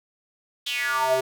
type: tone with high-pass filter sweep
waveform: square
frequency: 130.81 Hz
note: C3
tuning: in tune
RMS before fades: -24 dBFS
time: 0.66-1.21 s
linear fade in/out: 10 ms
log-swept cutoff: 3500 to 470 Hz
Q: 6
effects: none